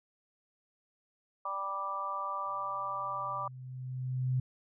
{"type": "harmonic tone", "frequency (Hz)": 196, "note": "G3", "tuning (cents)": 0, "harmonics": [3, 4, 5, 6], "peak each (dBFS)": [-44, -44, -39, -35], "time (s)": [1.45, 3.48], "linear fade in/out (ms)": 5}
{"type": "tone with exponential growth", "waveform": "sine", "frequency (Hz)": 128.2, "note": "C3", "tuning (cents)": -35, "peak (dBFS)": -26, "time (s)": [2.46, 4.4], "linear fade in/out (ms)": 5, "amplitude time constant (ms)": 420}
{"effects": []}